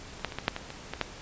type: clicks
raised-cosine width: 0.3 ms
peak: -30 / -12 / -22 / -16 / -7 / -17 / -23 / -17 / -10 dBFS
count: 9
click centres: 0.196 / 0.247 / 0.322 / 0.386 / 0.481 / 0.564 / 0.704 / 0.936 / 1.013 s
effects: pink hiss -45 dBFS RMS until 1.21 s + resampled to 16000 Hz